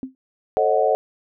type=tone with exponential decay; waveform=sine; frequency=261.6 Hz; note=C4; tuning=in tune; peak=-22 dBFS; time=0.03-0.15 s; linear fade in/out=1 ms; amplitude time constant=26 ms
type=chord; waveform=sine; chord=D# half-diminished seventh; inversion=second; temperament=equal with one note detuned; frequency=440 / 542.6 / 622.3 / 740 Hz; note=A4 / C#5 / D#5 / F#5; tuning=0 / -37 / 0 / 0 cents; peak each=-21 dBFS; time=0.57-0.95 s; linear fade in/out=0 ms
effects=none